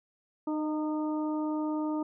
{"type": "harmonic tone with a mistuned harmonic", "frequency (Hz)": 305.9, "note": "D#4", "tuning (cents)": -29, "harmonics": [1, 2, 3, 4], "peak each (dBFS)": [-29, -39, -39, -44], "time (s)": [0.47, 2.03], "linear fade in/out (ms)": 5, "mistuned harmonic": 2, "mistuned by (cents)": 16, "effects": []}